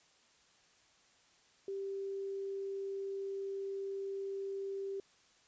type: tone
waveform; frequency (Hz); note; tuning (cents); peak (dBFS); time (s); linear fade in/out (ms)
sine; 392.1; G4; 0; -37; 1.68-5; 2
effects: white hiss -67 dBFS RMS until 5.47 s + resampled to 16000 Hz

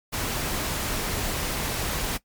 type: noise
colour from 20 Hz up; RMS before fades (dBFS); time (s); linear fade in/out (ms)
pink; -28; 0.12-2.18; 20
effects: noise-tail reverb RT60 0.1 s tail -19 dB re dry + MP3 96 kbps

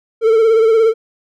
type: tone with vibrato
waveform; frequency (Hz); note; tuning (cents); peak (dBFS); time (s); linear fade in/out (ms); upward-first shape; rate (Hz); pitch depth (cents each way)
triangle; 447.6; A4; +30; -6; 0.21-0.94; 50; sine; 17; 46
effects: none

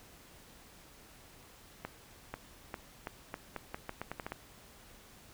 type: accelerating click train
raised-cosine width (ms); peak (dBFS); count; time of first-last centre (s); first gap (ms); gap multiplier
0.5; -23; 13; 1.85-4.321; 490; 0.82
effects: pink hiss -57 dBFS RMS until 5.33 s

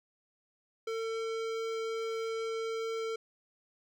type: tone with hard clipping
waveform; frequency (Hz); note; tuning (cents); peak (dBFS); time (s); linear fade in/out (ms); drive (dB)
sine; 450.4; A4; +40; -35; 0.87-3.16; 5; 18
effects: none

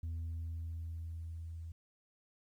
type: tone with level ramp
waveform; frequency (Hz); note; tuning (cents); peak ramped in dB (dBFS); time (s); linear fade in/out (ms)
sine; 82.41; E2; 0; -34 to -42; 0.03-1.72; 5
effects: tanh soft clip ceiling -36 dBFS + 12-bit

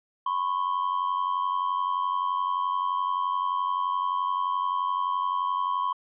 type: ring-modulated tone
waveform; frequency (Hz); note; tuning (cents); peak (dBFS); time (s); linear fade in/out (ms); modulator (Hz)
triangle; 1046.5; C6; 0; -19; 0.26-5.93; 5; 45.8
effects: tanh soft clip ceiling -15 dBFS + resampled to 8000 Hz

